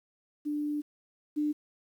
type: tone pair in turn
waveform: sine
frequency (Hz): 296 / 298.6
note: D4 / D4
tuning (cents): +14 / +29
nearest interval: unison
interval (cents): 15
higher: second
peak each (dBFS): -29 / -26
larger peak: second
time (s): 0.45-0.82 / 1.36-1.53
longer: first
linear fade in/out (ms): 20
effects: 10-bit